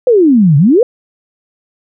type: exponential two-way sweep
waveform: sine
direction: down then up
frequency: 523.3 to 135 to 523.3 Hz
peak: -4 dBFS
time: 0.07-0.83 s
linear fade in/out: 2 ms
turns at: 0.57 s
effects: none